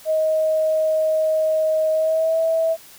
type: tone with pitch glide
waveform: sine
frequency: 629 to 650.8 Hz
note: D#5 to E5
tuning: +19 to -22 cents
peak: -16 dBFS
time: 0.05-2.77 s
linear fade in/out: 50 ms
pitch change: +59 cents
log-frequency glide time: 1.92-2.39 s
effects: white hiss -45 dBFS RMS until 2.98 s